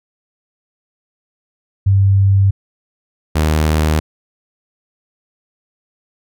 sine / sawtooth tone pair in turn, 98 / 77.5 Hz, G2 / D#2, 0 / -6 cents, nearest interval major third, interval 406 cents, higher first, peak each -8 dBFS, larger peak neither, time 1.86-2.51 / 3.35-4 s, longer neither, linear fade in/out 10 ms, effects none

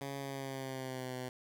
10% pulse tone with pitch glide, 138.59 to 127.09 Hz, C#3 to C3, 0 to -50 cents, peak -31 dBFS, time 0.01-1.29 s, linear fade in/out 2 ms, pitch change -150 cents, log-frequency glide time 0.18-1.15 s, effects none

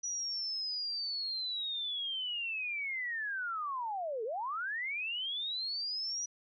sine linear two-way sweep, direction down then up, 5870 to 420 to 5870 Hz, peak -34 dBFS, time 0.03-6.26 s, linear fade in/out 10 ms, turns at 4.24 s, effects none

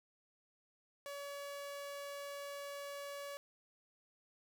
sawtooth tone, 567 Hz, C#5, 39 cents sharp, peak -40 dBFS, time 1.06-3.37 s, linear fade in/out 0 ms, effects none

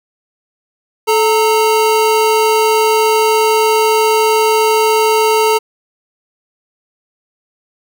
square tone pair together, 434.2 / 920 Hz, A4 / A#5, -23 / -23 cents, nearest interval octave + minor second, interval 1300 cents, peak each -12 / -14 dBFS, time 1.07-5.59 s, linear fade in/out 20 ms, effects none

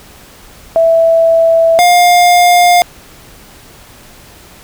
sine / square tone pair in turn, 659 / 707.2 Hz, E5 / F5, -1 / +22 cents, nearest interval minor second, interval 123 cents, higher second, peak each -5 dBFS, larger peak neither, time 0.76-1.79 / 1.79-2.82 s, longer neither, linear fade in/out 0 ms, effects pink hiss -38 dBFS RMS until 4.63 s

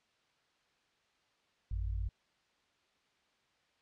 sine tone pair together, 53.4 / 89.8 Hz, G#1 / F2, +49 / +49 cents, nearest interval major sixth, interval 900 cents, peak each -34 / -39 dBFS, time 1.71-2.09 s, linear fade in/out 5 ms, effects white hiss -73 dBFS RMS until 3.81 s + low-pass 4000 Hz 12 dB/octave

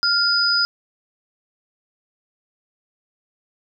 sine tone pair together, 1396.9 / 4978 Hz, F6 / D#8, 0 / 0 cents, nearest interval octave + minor seventh, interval 2200 cents, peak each -20 / -17 dBFS, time 0.03-0.65 s, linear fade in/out 0 ms, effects none

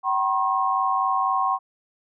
sine tone cluster, 764 / 972 / 1076 Hz, G5 / B5 / C6, -45 / -28 / +48 cents, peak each -24 / -27 / -22 dBFS, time 0.03-1.59 s, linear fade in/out 50 ms, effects none

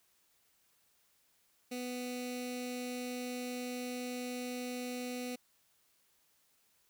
15% pulse tone with notch filter, 248.3 Hz, B3, 9 cents sharp, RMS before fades -40 dBFS, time 1.71-5.36 s, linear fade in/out 10 ms, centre 1000 Hz, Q 0.73, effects white hiss -72 dBFS RMS until 6.89 s

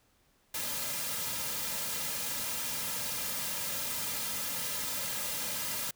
white noise with comb filter, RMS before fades -35 dBFS, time 0.54-5.91 s, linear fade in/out 5 ms, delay 2.7 ms, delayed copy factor -0.7, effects pink hiss -69 dBFS RMS until 5.95 s

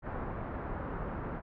pink low-pass noise, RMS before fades -38 dBFS, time 0.02-1.42 s, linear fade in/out 50 ms, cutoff 1500 Hz, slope 24 dB/octave, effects none

